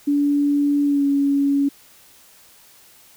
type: tone with pitch glide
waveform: sine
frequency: 287.4 to 280.7 Hz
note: D4 to C#4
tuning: -37 to +22 cents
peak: -15 dBFS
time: 0.07-1.69 s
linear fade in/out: 10 ms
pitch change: -41 cents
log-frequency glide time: 0.85-1.05 s
effects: white hiss -50 dBFS RMS until 3.16 s